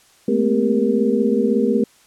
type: tone cluster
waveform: sine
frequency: 213.1 / 229.3 / 255 / 400.1 / 471.4 Hz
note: G#3 / A#3 / C4 / G4 / A#4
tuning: +45 / -28 / -44 / +35 / +19 cents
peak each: -21 dBFS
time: 0.28-1.84 s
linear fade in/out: 5 ms
effects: white hiss -53 dBFS RMS until 2.06 s + low-pass 10000 Hz 12 dB/octave